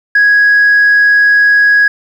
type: tone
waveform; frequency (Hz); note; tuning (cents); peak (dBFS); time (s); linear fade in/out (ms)
sine; 1661.2; G#6; 0; -3; 0.15-1.88; 5
effects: tanh soft clip ceiling -2 dBFS + 7-bit